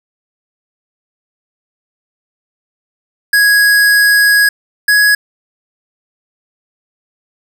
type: tone pair in turn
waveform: square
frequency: 1661.2 / 1671.8 Hz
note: G#6 / G#6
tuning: 0 / +11 cents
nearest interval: unison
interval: 11 cents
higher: second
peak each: -7 dBFS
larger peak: neither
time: 3.33-4.49 / 4.88-5.15 s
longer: first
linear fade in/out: 5 ms
effects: none